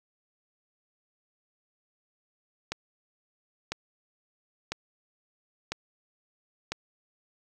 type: click train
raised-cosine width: 0.2 ms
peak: -14 dBFS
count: 5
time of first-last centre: 2.72-6.72 s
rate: 1 Hz
effects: none